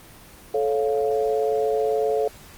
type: chord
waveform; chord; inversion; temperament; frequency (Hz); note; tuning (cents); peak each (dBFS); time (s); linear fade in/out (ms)
sine; A augmented; none; equal with one note detuned; 436.2 / 554.4 / 698.5; A4 / C#5 / E#5; -15 / 0 / 0; -21 / -26 / -27; 0.54-2.28; 5
effects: pink hiss -46 dBFS RMS until 2.57 s + Opus 24 kbps